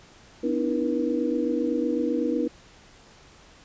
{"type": "tone cluster", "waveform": "sine", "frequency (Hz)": [251.1, 297.1, 325, 480.3], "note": ["B3", "D4", "E4", "B4"], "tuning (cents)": [29, 20, -24, -48], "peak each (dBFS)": -28, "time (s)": [0.43, 2.48], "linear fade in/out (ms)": 10, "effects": ["pink hiss -52 dBFS RMS until 3.64 s", "resampled to 16000 Hz"]}